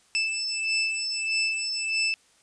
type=beating tone pair; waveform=25% pulse; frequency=2637 / 2638.6 Hz; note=E7 / E7; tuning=0 / +1 cents; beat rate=1.6 Hz; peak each=-24 dBFS; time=0.15-2.14 s; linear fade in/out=0 ms; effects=white hiss -61 dBFS RMS until 2.42 s + resampled to 22050 Hz